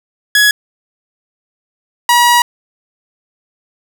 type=tone pair in turn; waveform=sawtooth; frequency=1681 / 961.1 Hz; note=G#6 / B5; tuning=+20 / -47 cents; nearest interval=minor seventh; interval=967 cents; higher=first; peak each=-3 dBFS; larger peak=neither; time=0.35-0.51 / 2.09-2.42 s; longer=second; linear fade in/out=2 ms; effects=none